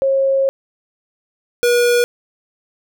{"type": "tone pair in turn", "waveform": ["sine", "square"], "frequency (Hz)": [541, 482], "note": ["C#5", "B4"], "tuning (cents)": [-42, -42], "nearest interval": "major second", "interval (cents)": 200, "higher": "first", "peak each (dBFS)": -12, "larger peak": "neither", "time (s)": [[0.02, 0.49], [1.63, 2.04]], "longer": "first", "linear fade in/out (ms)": 0, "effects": []}